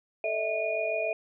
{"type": "tone cluster", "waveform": "sine", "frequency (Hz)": [439.1, 606, 653, 2448], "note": ["A4", "D#5", "E5", "D#7"], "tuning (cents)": [-4, -46, -17, -29], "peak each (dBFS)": [-35, -35, -29, -33], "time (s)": [0.24, 1.13], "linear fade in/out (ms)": 2, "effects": []}